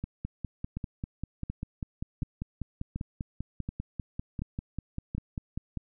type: two click trains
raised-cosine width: 5 ms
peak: -21 / -21 dBFS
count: 8 / 29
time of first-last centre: 0.04-5.149 / 0.25-5.773 s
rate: 1.37 / 5.07 Hz
effects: none